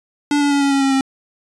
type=tone with pitch steps; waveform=square; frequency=290.4 / 286.6 / 282.8 / 279.1 / 275.4 / 271.7 / 268.2 Hz; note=D4 / D4 / C#4 / C#4 / C#4 / C#4 / C4; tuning=-19 / -42 / +35 / +12 / -11 / -35 / +43 cents; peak=-14 dBFS; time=0.31-1.01 s; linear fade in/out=2 ms; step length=100 ms; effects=resampled to 22050 Hz